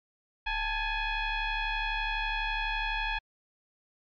sine tone with frequency modulation, 811 Hz, G#5, 41 cents flat, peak -28 dBFS, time 0.46-3.19 s, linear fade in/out 10 ms, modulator 847 Hz, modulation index 2.8, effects MP3 64 kbps

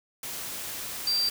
sine tone in noise, 4699 Hz, D8, in tune, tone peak -23 dBFS, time 1.07-1.29 s, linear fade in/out 2 ms, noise white, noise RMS -36 dBFS, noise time 0.23-1.3 s, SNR +10 dB, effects none

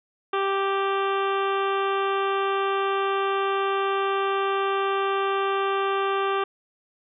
harmonic tone with a mistuned harmonic, 392 Hz, G4, in tune, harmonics 1 / 2 / 3 / 4 / 5 / 6 / 7 / 8 / 9, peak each -25 / -30 / -26 / -34 / -41 / -40 / -38 / -40 / -43 dBFS, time 0.33-6.44 s, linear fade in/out 5 ms, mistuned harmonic 5, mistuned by -24 cents, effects none

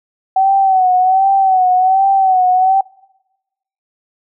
sine tone with vibrato, 757 Hz, F#5, 39 cents sharp, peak -8 dBFS, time 0.36-2.81 s, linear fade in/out 5 ms, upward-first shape sine, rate 1.3 Hz, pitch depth 59 cents each way, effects noise-tail reverb RT60 1.0 s tail -25 dB re dry

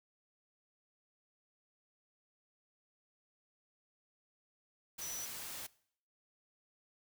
sine tone in noise, 5920 Hz, F#8, in tune, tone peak -42 dBFS, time 5.01-5.26 s, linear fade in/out 10 ms, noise white, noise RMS -45 dBFS, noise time 4.98-5.67 s, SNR 0 dB, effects noise-tail reverb RT60 0.6 s tail -21 dB re dry

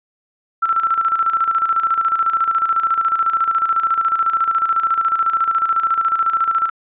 sine tone with tremolo, 1340 Hz, E6, 28 cents sharp, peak -12 dBFS, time 0.62-6.7 s, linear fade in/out 10 ms, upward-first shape square, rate 14 Hz, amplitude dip 60%, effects resampled to 8000 Hz

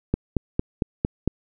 click train, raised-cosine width 3 ms, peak -7 dBFS, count 6, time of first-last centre 0.14-1.276 s, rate 4.4 Hz, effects none

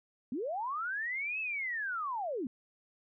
sine linear two-way sweep, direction up then down, 220 to 2637 to 220 Hz, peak -33 dBFS, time 0.32-2.47 s, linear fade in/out 2 ms, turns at 1.4 s, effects none

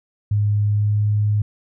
sine tone with pitch glide, 103.83 to 104.73 Hz, G#2 to G#2, 0 to +15 cents, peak -15 dBFS, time 0.31-1.42 s, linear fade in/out 5 ms, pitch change +15 cents, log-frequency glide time 0.66-1.01 s, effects none

